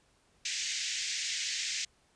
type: band-pass noise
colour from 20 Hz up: white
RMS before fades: -35 dBFS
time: 0.45-1.85 s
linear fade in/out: 5 ms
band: 1800 to 7200 Hz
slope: 48 dB/octave
effects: pink hiss -68 dBFS RMS until 2.15 s + resampled to 22050 Hz